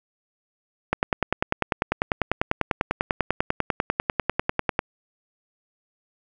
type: click train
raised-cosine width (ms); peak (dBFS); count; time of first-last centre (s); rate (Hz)
0.5; -5; 40; 0.93-4.791; 10.1
effects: none